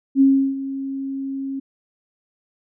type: tone with ADSR envelope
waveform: sine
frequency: 271.2 Hz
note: C#4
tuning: 38 cents flat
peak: -9 dBFS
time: 0.15-1.6 s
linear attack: 58 ms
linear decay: 340 ms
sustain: -15 dB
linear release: 11 ms
effects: none